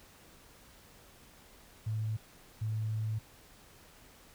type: tone bursts at uneven times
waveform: sine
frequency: 109.2 Hz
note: A2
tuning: 13 cents flat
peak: -31 dBFS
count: 2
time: 1.86-2.17 / 2.61-3.19 s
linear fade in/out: 10 ms
effects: pink hiss -58 dBFS RMS until 4.34 s